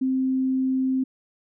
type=tone; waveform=sine; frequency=261.6 Hz; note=C4; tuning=in tune; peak=-20 dBFS; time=0.01-1.04 s; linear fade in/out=10 ms; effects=none